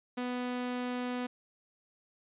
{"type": "tone", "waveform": "sawtooth", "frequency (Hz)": 247.8, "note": "B3", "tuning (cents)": 6, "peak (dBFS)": -29, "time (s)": [0.17, 1.27], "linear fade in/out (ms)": 10, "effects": ["resampled to 8000 Hz"]}